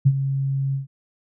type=tone with ADSR envelope; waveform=sine; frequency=136.4 Hz; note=C#3; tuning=28 cents flat; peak=-9 dBFS; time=0.05-0.87 s; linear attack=17 ms; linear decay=53 ms; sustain=-11 dB; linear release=130 ms; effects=none